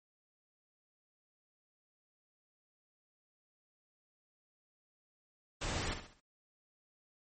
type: noise with echo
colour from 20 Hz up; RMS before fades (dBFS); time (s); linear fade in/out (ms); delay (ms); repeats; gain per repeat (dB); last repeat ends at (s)
pink; -37; 5.61-5.94; 10; 66; 4; -8; 6.204
effects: MP3 32 kbps

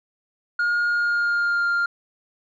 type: tone with pitch glide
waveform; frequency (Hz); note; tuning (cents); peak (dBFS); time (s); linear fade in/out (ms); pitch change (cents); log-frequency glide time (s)
sine; 1426 to 1398.3; F6 to F6; +36 to +2; -16; 0.59-1.86; 5; -34; 0.9-1.67
effects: tanh soft clip ceiling -18 dBFS

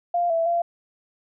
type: tone with pitch steps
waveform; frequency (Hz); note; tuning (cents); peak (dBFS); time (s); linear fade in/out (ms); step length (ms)
sine; 697 / 662 / 686; F5 / E5 / F5; -4 / +7 / -31; -19; 0.14-0.62; 5; 160
effects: none

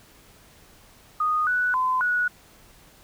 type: tone with pitch steps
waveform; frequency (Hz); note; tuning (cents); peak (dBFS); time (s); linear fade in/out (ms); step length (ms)
sine; 1237 / 1480 / 1022 / 1464; D#6 / F#6 / C6 / F#6; -10 / 0 / -41 / -19; -20; 1.2-2.28; 5; 270
effects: pink hiss -53 dBFS RMS until 3.03 s

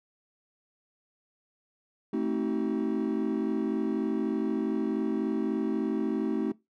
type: chord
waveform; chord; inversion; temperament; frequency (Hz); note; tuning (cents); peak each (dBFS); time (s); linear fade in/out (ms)
triangle; A diminished seventh; none; just; 220 / 264 / 316.8 / 380.2; A3 / C4 / Eb4 / Gb4; 0 / +16 / +31 / +47; -29 / -30 / -29 / -31; 2.13-6.52; 5
effects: noise-tail reverb RT60 0.2 s tail -21 dB re dry + tanh soft clip ceiling -16 dBFS

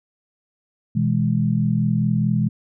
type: chord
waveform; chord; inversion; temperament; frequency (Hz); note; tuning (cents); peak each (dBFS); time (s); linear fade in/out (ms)
sine; E major; second; equal with one note detuned; 123.47 / 163.01 / 207.7; B2 / E3 / G#3; 0 / -19 / 0; -21; 0.95-2.49; 10
effects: none

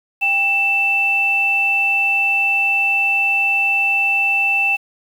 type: tone pair together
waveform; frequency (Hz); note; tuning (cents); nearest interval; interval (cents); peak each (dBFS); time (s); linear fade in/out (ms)
sine; 792 / 2660; G5 / E7; +18 / +15; octave + major sixth; 2097; -24 / -14; 0.21-4.77; 20
effects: 7-bit

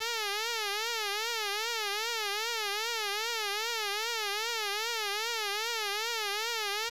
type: tone with vibrato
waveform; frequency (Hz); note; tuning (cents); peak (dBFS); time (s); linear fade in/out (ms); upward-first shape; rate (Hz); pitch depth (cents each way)
5% pulse; 434.5; A4; -22; -19; 0-6.9; 20; triangle; 2.5; 170
effects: low-pass 11000 Hz 12 dB/octave + 9-bit

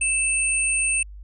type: tone pair together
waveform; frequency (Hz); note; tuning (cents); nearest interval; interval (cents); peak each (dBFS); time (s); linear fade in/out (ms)
sine; 2637 / 8870; E7 / C#9; 0 / 0; octave + major sixth; 2100; -22; 0.01-1.03; 5
effects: added 50 Hz sine -37 dBFS peak until 1.23 s

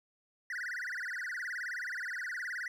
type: tone with vibrato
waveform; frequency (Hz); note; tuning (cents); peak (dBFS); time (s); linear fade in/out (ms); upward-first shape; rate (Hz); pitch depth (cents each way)
triangle; 1700; G#6; +40; -34; 0.5-2.68; 2; sine; 19; 290
effects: none

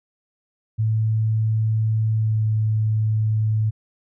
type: tone with pitch glide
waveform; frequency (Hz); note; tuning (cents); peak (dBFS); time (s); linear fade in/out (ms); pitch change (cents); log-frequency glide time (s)
sine; 110 to 108.8; A2 to A2; 0 to -19; -17; 0.78-3.71; 20; -19; 2.15-2.45
effects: none

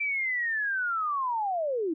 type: linear sweep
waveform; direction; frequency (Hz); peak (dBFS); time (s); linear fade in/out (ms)
sine; down; 2349 to 299.6; -26; 0-1.94; 10
effects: none

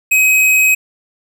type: tone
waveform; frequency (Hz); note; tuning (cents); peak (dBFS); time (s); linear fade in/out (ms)
square; 2534; D#7; +31; -9; 0.11-0.75; 10
effects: none

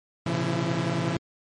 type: tone cluster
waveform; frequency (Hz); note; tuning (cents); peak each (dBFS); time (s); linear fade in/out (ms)
sawtooth; 113.1 / 126.4 / 137.4 / 170.4 / 330.3; A2 / B2 / C#3 / F3 / E4; +48 / +41 / -15 / -42 / +4; -30 / -31 / -26 / -24 / -28; 0.26-1.17; 5
effects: low-pass 6000 Hz 12 dB/octave + MP3 48 kbps

